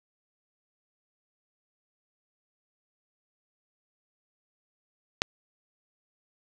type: click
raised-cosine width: 0.2 ms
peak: -5 dBFS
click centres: 5.219 s
effects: none